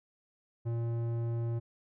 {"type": "tone with low-pass filter", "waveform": "square", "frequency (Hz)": 116.54, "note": "A#2", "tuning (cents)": 0, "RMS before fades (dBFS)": -33, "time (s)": [0.65, 1.6], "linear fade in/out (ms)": 20, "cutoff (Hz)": 600, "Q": 0.5, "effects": []}